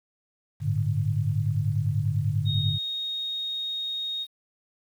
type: chord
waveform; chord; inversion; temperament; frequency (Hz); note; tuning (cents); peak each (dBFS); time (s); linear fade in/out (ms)
sine; G suspended second; none; equal with one note detuned; 99.88 / 110 / 146.83; G2 / A2 / D3; +33 / 0 / 0; -27; 0.6-2.79; 50
type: tone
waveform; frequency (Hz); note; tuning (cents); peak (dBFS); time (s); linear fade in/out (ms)
sine; 3729; A#7; 0; -28; 2.45-4.27; 50
effects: 9-bit

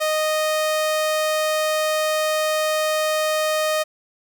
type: tone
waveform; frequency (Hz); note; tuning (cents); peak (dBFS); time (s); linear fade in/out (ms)
sawtooth; 620; D#5; -6; -15; 0-3.84; 20
effects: none

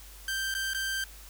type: tone with dropouts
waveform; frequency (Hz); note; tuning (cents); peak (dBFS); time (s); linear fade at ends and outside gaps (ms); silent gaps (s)
sawtooth; 1568; G6; 0; -26; 0.28-1.04; 2; 0.541-0.549 / 0.735-0.746
effects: added 50 Hz sine -48 dBFS peak until 1.29 s + white hiss -51 dBFS RMS until 1.29 s

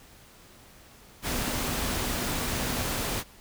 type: tone in noise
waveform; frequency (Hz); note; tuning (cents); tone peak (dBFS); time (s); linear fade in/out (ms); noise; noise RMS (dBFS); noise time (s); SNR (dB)
sine; 246.7; B3; -2; -38; 1.28-2.84; 50; pink; -30; 1.22-3.24; -11
effects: pink hiss -53 dBFS RMS until 3.4 s

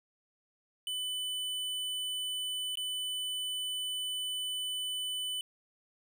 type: tone with dropouts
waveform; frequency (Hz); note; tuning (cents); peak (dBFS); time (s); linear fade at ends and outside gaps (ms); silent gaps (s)
square; 3000; F#7; +23; -34; 0.87-5.41; 1; 2.755-2.772
effects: none

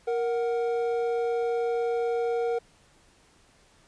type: tone pair together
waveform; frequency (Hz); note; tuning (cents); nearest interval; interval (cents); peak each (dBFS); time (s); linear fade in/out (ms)
triangle; 467.9 / 740; A#4 / F#5; +6 / 0; minor sixth; 794; -23 / -31; 0.07-2.59; 10
effects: pink hiss -60 dBFS RMS until 3.87 s + resampled to 22050 Hz

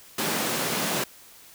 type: high-pass noise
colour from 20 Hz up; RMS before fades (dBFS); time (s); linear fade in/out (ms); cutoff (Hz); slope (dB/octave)
pink; -27; 0.18-1.04; 5; 160; 24
effects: white hiss -50 dBFS RMS until 1.54 s

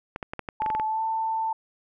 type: clicks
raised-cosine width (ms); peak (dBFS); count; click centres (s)
0.5; -17; 10; 0.161 / 0.228 / 0.335 / 0.393 / 0.488 / 0.62 / 0.662 / 0.702 / 0.75 / 0.798
type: tone with pitch glide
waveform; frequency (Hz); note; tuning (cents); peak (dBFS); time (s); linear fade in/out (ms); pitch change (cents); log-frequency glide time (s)
sine; 869 to 890.3; A5 to A5; -22 to +20; -24; 0.6-1.53; 5; +42; 0.86-1.03
effects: none

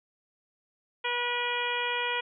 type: harmonic tone with a mistuned harmonic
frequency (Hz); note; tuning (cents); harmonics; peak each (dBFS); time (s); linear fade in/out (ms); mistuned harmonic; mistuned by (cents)
484.7; B4; -32; 1 / 2 / 3 / 4 / 5 / 6 / 7; -36 / -33 / -36 / -35 / -34 / -37 / -37; 1.04-2.21; 10; 7; -48
effects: none

